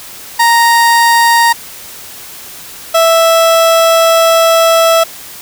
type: tone pair in turn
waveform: 30% pulse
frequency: 932.3 / 659.2 Hz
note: A#5 / E5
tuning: 0 / 0 cents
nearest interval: tritone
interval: 600 cents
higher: first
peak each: -3 dBFS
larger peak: neither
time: 0.39-1.53 / 2.94-5.04 s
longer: second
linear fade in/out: 10 ms
effects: white hiss -30 dBFS RMS until 5.41 s